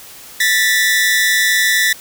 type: tone pair together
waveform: sawtooth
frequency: 1771 / 1959.6 Hz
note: A6 / B6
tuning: +11 / -14 cents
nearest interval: major second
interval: 175 cents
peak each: -11 dBFS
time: 0.4-1.93 s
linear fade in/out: 5 ms
effects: white hiss -37 dBFS RMS until 2 s